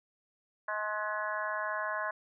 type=harmonic tone with a mistuned harmonic; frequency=211.6 Hz; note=G#3; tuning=33 cents sharp; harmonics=3 / 4 / 5 / 6 / 7 / 8 / 9; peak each=-38 / -44 / -36 / -48 / -39 / -38 / -50 dBFS; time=0.68-2.11 s; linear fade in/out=5 ms; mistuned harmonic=9; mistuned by=+20 cents; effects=none